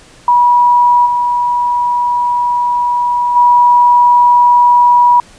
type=tone with level steps; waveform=sine; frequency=970 Hz; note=B5; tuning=31 cents flat; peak=-5 / -10 / -4 dBFS; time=0.28-5.2 s; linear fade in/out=2 ms; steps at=1.05 / 3.35 s; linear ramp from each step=20 ms; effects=pink hiss -41 dBFS RMS until 5.38 s + resampled to 22050 Hz